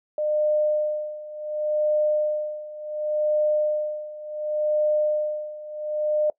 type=tone with tremolo; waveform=sine; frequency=605 Hz; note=D#5; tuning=49 cents flat; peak=-18 dBFS; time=0.18-6.3 s; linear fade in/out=2 ms; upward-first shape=sine; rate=0.69 Hz; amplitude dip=85%; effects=noise-tail reverb RT60 0.1 s tail -22 dB re dry